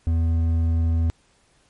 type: tone with hard clipping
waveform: triangle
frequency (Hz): 82.41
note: E2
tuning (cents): 0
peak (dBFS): -19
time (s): 0.07-1.1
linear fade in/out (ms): 0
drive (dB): 9
effects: pink hiss -61 dBFS RMS until 1.69 s + MP3 48 kbps